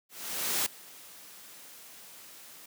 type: noise with ADSR envelope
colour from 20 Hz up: white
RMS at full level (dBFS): -28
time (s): 0.09-2.66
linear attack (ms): 570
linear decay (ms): 5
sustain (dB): -22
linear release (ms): 5
effects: high-pass 150 Hz 12 dB/octave